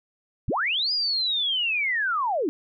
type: linear two-way sweep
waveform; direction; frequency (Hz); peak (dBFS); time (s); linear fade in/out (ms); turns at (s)
sine; up then down; 30.64 to 4978 to 267.6; -22; 0.48-2.49; 0; 0.92
effects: none